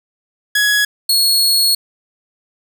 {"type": "tone pair in turn", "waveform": "sawtooth", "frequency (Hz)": [1677, 4332], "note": ["G#6", "C#8"], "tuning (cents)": [16, -41], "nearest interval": "octave + major third", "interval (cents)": 1643, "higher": "second", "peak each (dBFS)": -8, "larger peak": "neither", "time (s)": [[0.55, 0.85], [1.09, 1.75]], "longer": "second", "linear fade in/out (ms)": 5, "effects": []}